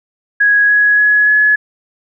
sine tone with pitch steps, 1661.2 / 1673.7 / 1686.3 / 1699 Hz, G#6 / G#6 / G#6 / G#6, 0 / +13 / +26 / +39 cents, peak -7 dBFS, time 0.4-1.56 s, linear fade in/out 10 ms, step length 290 ms, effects none

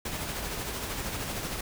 pink noise with tremolo, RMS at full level -33 dBFS, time 0.05-1.61 s, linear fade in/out 5 ms, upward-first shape sine, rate 13 Hz, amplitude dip 35%, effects none

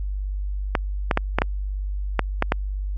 clicks, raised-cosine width 0.5 ms, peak -3 dBFS, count 8, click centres 0.752 / 1.112 / 1.174 / 1.386 / 1.419 / 2.193 / 2.424 / 2.521 s, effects added 49 Hz sine -24 dBFS peak until 2.97 s + AAC 64 kbps

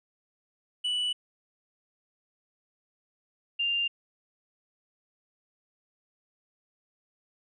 triangle / sine tone pair in turn, 2960 / 2794 Hz, F#7 / F7, 0 / 0 cents, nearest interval minor second, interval 100 cents, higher first, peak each -25 dBFS, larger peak neither, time 0.84-1.13 / 3.59-3.88 s, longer neither, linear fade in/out 10 ms, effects resampled to 24000 Hz

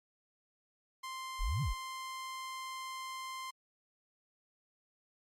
sawtooth tone, 1046.5 Hz, C6, in tune, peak -37 dBFS, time 1.03-3.51 s, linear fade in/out 10 ms
sine exponential two-way sweep, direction up then down, 31.11 to 158.5 to 31.11 Hz, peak -31 dBFS, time 1.39-1.74 s, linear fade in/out 20 ms, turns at 1.62 s
effects low-pass 12000 Hz 12 dB/octave + Opus 48 kbps

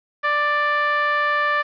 sawtooth tone with band-pass filter, 589 Hz, D5, 5 cents sharp, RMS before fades -20 dBFS, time 0.23-1.63 s, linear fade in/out 20 ms, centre 1500 Hz, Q 5.9, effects resampled to 11025 Hz + 8-bit

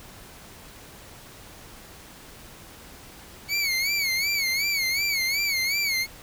25% pulse tone with vibrato, 2217 Hz, C#7, in tune, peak -19 dBFS, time 3.48-6.07 s, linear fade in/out 50 ms, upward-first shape sine, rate 2.7 Hz, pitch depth 110 cents each way, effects pink hiss -46 dBFS RMS until 6.22 s

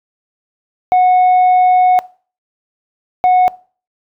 sine tone pair in turn, 733 / 733 Hz, F#5 / F#5, -16 / -16 cents, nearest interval unison, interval 0 cents, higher neither, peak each -4 / -4 dBFS, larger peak neither, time 0.92-1.99 / 3.24-3.48 s, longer first, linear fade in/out 0 ms, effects noise-tail reverb RT60 0.4 s tail -23 dB re dry + tanh soft clip ceiling -6 dBFS

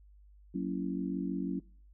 sine chord, F# dominant seventh, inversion none, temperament just, 185 / 231.2 / 277.5 / 333 Hz, F#3 / A#3 / C#4 / E4, 0 / -14 / +2 / +18 cents, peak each -35 / -40 / -36 / -40 dBFS, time 0.54-1.6 s, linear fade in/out 10 ms, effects noise-tail reverb RT60 0.5 s tail -25 dB re dry + added 50 Hz sine -55 dBFS peak until 1.93 s

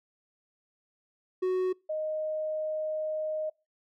triangle / sine tone pair in turn, 370 / 620.8 Hz, F#4 / D#5, 0 / -4 cents, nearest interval major sixth, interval 896 cents, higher second, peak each -23 / -29 dBFS, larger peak first, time 1.42-1.73 / 1.89-3.5 s, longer second, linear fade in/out 10 ms, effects noise-tail reverb RT60 0.3 s tail -26 dB re dry

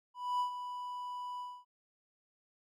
triangle tone with ADSR envelope, 987.8 Hz, B5, in tune, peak -27 dBFS, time 0.14-1.65 s, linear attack 260 ms, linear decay 100 ms, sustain -10 dB, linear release 250 ms, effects none

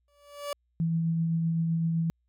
30% pulse tone with exponential growth, 577 Hz, D5, 31 cents flat, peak -26 dBFS, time 0.08-0.53 s, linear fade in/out 2 ms, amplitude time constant 97 ms
sine tone with tremolo, 164.81 Hz, E3, in tune, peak -23 dBFS, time 0.8-2.1 s, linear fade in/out 0 ms, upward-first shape triangle, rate 7.8 Hz, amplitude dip 25%
effects added 60 Hz sine -70 dBFS peak until 2.28 s

